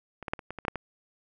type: clicks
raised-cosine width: 0.5 ms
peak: -25 / -19 / -12 / -26 / -21 / -23 / -19 / -9 / -18 dBFS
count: 9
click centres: 0.227 / 0.282 / 0.335 / 0.392 / 0.506 / 0.587 / 0.651 / 0.682 / 0.757 s
effects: none